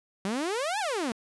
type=exponential two-way sweep; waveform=sawtooth; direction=up then down; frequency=185.6 to 900 to 214.6 Hz; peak=-24 dBFS; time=0.25-1.12 s; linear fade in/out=0 ms; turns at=0.79 s; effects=resampled to 24000 Hz